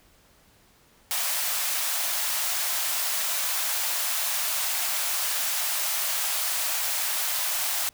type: high-pass noise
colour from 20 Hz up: white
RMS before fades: -27 dBFS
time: 1.11-7.89 s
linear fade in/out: 0 ms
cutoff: 590 Hz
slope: 48 dB/octave
effects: pink hiss -59 dBFS RMS until 7.93 s